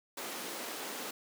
pink high-pass noise, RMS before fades -41 dBFS, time 0.17-1.11 s, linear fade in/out 5 ms, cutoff 250 Hz, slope 24 dB/octave, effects none

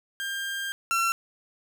30% pulse tone pair in turn, 1597 / 1354.6 Hz, G6 / E6, +32 / +47 cents, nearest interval minor third, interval 285 cents, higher first, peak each -27 / -20 dBFS, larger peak second, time 0.2-0.72 / 0.91-1.12 s, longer first, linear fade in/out 0 ms, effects none

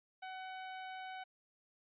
sawtooth tone, 751 Hz, F#5, 26 cents sharp, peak -40 dBFS, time 0.22-1.24 s, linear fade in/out 10 ms, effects resampled to 8000 Hz

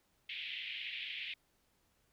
white band-pass noise, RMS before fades -43 dBFS, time 0.29-1.34 s, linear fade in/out 5 ms, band 2100 to 3400 Hz, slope 48 dB/octave, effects pink hiss -75 dBFS RMS until 2.12 s

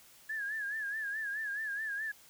sine tone with vibrato, 1694 Hz, G#6, 34 cents sharp, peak -34 dBFS, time 0.29-2.12 s, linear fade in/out 10 ms, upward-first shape sine, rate 4.7 Hz, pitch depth 93 cents each way, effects white hiss -59 dBFS RMS until 2.29 s

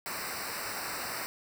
pink noise with comb filter, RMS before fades -37 dBFS, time 0.06-1.26 s, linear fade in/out 0 ms, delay 0.3 ms, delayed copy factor -0.95, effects none

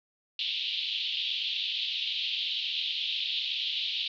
pink band-pass noise, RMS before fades -32 dBFS, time 0.39-4.08 s, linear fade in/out 2 ms, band 2900 to 3900 Hz, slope 48 dB/octave, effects none

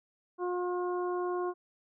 harmonic tone, 357.8 Hz, F4, 42 cents sharp, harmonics 1 / 2 / 3 / 4, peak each -31 / -39 / -38 / -48 dBFS, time 0.38-1.54 s, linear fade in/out 50 ms, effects none

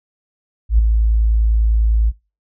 sine tone with ADSR envelope, 55 Hz, A1, in tune, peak -6 dBFS, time 0.69-2.12 s, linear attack 96 ms, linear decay 11 ms, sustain -5 dB, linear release 36 ms, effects noise-tail reverb RT60 0.3 s tail -23 dB re dry

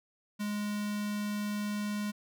square tone with notch filter, 207.7 Hz, G#3, in tune, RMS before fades -34 dBFS, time 0.39-2.12 s, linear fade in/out 20 ms, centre 520 Hz, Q 0.94, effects none

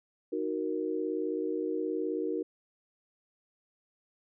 sine chord, D# minor, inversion none, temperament equal, 311.1 / 370 / 466.2 Hz, D#4 / F#4 / A#4, 0 / 0 / 0 cents, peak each -34 dBFS, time 0.32-2.43 s, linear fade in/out 10 ms, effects none

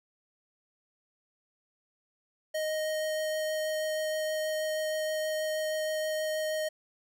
square tone with vibrato, 622.3 Hz, D#5, in tune, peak -30 dBFS, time 2.54-6.69 s, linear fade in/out 10 ms, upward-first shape triangle, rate 6.3 Hz, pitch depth 8 cents each way, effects none

